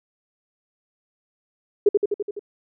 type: tone with echo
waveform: sine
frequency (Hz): 410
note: G#4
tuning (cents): -22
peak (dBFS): -10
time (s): 1.86-1.89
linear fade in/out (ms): 5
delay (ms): 84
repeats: 6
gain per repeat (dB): -3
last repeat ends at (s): 2.394
effects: none